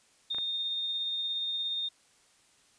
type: tone with tremolo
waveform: sine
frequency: 3660 Hz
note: A#7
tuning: 32 cents flat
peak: -29 dBFS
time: 0.3-1.89 s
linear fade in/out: 10 ms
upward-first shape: triangle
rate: 17 Hz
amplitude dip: 25%
type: clicks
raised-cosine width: 0.5 ms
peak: -29 / -28 dBFS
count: 2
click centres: 0.347 / 0.384 s
effects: white hiss -64 dBFS RMS until 2.78 s + resampled to 22050 Hz